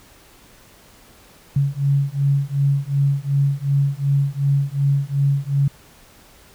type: beating tone pair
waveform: sine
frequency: 138.59 / 141.29 Hz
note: C#3 / C#3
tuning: 0 / +33 cents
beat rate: 2.7 Hz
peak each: -19 / -19 dBFS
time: 1.56-5.68 s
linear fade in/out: 5 ms
effects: pink hiss -49 dBFS RMS until 6.54 s